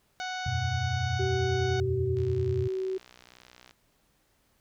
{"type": "harmonic tone", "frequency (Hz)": 740, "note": "F#5", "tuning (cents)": 0, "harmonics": [1, 2, 3, 4, 5, 6, 7, 8, 9], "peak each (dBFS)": [-35, -37, -43, -46, -43, -46, -51, -49, -54], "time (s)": [0.2, 1.8], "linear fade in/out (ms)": 0}
{"type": "chord", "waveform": "sine", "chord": "E suspended second", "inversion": "none", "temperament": "just", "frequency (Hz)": [82.41, 92.71, 123.61], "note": ["E2", "F#2", "B2"], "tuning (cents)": [0, 4, 2], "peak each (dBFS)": [-36, -31, -30], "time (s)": [0.46, 2.68], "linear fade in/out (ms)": 5}
{"type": "tone with pitch glide", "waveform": "sine", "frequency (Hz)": [382, 378], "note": ["G4", "F#4"], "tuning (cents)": [-45, 37], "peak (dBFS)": -28, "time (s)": [1.19, 2.98], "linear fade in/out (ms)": 10, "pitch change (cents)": -18, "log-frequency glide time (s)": [1.99, 2.33]}
{"type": "click train", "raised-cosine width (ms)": 0.2, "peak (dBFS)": -33, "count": 96, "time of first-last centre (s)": [2.17, 3.71], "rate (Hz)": 61.7}
{"effects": ["pink hiss -69 dBFS RMS until 4.6 s"]}